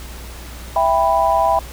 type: chord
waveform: sine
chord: E minor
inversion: none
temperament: just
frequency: 659.3 / 791.1 / 988.9 Hz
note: E5 / G5 / B5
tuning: 0 / +16 / +2 cents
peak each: -17 dBFS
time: 0.76-1.59 s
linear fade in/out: 2 ms
effects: added 60 Hz sine -32 dBFS peak until 1.72 s + pink hiss -37 dBFS RMS until 1.72 s